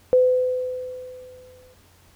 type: tone with exponential decay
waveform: sine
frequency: 506 Hz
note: B4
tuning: 42 cents sharp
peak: -11 dBFS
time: 0.13-1.74 s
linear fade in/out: 0 ms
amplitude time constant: 350 ms
effects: added 88 Hz sine -56 dBFS peak until 2.15 s + pink hiss -56 dBFS RMS until 2.15 s